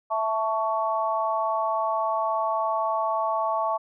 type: chord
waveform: sine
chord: A major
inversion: second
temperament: equal with one note detuned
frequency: 659.3 / 880 / 1117.1 Hz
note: E5 / A5 / C#6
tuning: 0 / 0 / +13 cents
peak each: -27 dBFS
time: 0.1-3.78 s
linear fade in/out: 20 ms
effects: none